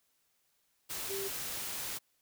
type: tone in noise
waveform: sine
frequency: 392 Hz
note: G4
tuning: in tune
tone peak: -37 dBFS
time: 1.09-1.29 s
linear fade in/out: 20 ms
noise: white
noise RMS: -39 dBFS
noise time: 0.89-1.99 s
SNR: -1 dB
effects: white hiss -75 dBFS RMS until 2.21 s